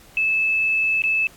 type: tone with dropouts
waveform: sine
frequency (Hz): 2615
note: E7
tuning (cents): -15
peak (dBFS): -17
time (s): 0.17-1.27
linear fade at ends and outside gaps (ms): 1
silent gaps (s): 1.02-1.038
effects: pink hiss -49 dBFS RMS until 1.36 s + AAC 64 kbps